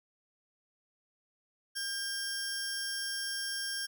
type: tone pair together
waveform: sawtooth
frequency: 1600 / 5476 Hz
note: G6 / F8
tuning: +35 / -35 cents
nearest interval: octave + major sixth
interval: 2130 cents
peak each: -34 / -34 dBFS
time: 1.75-3.87 s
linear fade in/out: 20 ms
effects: none